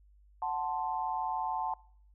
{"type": "chord", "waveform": "sine", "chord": "F# diminished", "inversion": "none", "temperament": "equal", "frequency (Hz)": [740, 880, 1046.5], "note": ["F#5", "A5", "C6"], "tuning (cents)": [0, 0, 0], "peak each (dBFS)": [-36, -33, -38], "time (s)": [0.42, 1.74], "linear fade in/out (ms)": 2, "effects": ["noise-tail reverb RT60 0.6 s tail -23 dB re dry", "added 50 Hz sine -58 dBFS peak until 2.14 s"]}